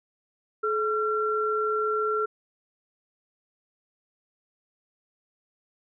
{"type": "tone pair together", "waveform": "sine", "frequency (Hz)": [428.9, 1363], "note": ["A4", "F6"], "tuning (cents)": [-44, -43], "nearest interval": "octave + minor sixth", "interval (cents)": 2001, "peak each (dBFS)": -26, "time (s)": [0.63, 2.26], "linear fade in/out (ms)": 10, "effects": []}